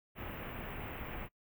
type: band-stop noise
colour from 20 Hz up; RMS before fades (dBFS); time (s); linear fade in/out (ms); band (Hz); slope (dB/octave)
pink; -43; 0.15-1.29; 50; 2900 to 15000; 48
effects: noise-tail reverb RT60 0.1 s tail -23 dB re dry